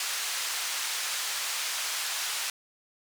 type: band-pass noise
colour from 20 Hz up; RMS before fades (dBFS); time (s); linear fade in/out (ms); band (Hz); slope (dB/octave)
white; -32; 0-2.5; 2; 1000 to 7500; 12
effects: none